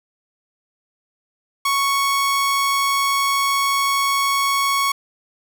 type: tone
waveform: sawtooth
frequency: 1108.7 Hz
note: C#6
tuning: in tune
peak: -13 dBFS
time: 1.65-4.92 s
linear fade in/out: 5 ms
effects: none